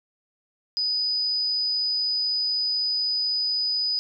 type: tone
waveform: sine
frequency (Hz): 4978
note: D#8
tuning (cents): 0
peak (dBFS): -22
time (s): 0.77-3.99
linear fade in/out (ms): 0
effects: none